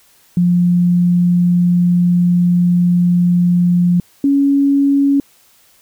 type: tone pair in turn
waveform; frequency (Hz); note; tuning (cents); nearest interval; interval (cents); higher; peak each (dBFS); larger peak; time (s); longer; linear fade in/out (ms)
sine; 176.1 / 279.5; F3 / C#4; +15 / +14; minor sixth; 799; second; -9; neither; 0.37-4 / 4.24-5.2; first; 2
effects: white hiss -51 dBFS RMS until 5.81 s